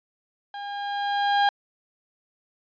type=tone with level ramp; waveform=35% pulse; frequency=810 Hz; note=G#5; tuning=43 cents flat; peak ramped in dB=-32 to -15 dBFS; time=0.54-1.49 s; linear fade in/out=2 ms; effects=resampled to 11025 Hz